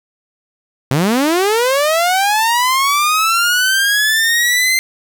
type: linear sweep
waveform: sawtooth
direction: up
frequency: 123.47 to 2089 Hz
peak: -8 dBFS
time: 0.91-4.79 s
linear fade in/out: 0 ms
effects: 7-bit